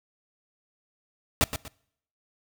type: noise with echo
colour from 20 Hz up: pink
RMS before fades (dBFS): -21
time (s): 1.41-1.44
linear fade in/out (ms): 0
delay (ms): 120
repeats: 2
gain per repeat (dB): -10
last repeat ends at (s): 1.68
effects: noise-tail reverb RT60 0.7 s tail -24 dB re dry